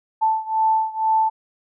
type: beating tone pair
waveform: sine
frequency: 880 / 882.1 Hz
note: A5 / A5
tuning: 0 / +4 cents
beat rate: 2.1 Hz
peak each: -19 / -21 dBFS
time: 0.21-1.3 s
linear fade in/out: 20 ms
effects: none